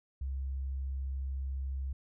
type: tone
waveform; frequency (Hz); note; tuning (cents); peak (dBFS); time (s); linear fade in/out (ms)
sine; 67; C2; +42; -33; 0.21-1.93; 5
effects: none